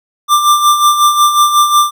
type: tone with tremolo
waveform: square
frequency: 1185 Hz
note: D6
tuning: 15 cents sharp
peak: -5 dBFS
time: 0.28-1.91 s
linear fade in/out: 50 ms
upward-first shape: sine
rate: 5.5 Hz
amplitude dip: 60%
effects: none